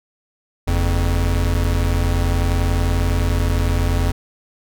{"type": "tone pair together", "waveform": "square", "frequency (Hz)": [45.72, 86.3], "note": ["F#1", "F2"], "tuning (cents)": [-20, -20], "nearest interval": "major seventh", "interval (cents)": 1100, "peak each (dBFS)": -19, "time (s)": [0.67, 4.12], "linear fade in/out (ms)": 10, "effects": []}